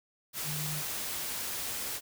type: tone in noise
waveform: sine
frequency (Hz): 151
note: D3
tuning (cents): +48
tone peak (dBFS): -36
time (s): 0.44-0.83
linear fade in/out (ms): 50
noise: white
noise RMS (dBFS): -36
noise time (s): 0.33-2.01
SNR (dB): -3
effects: none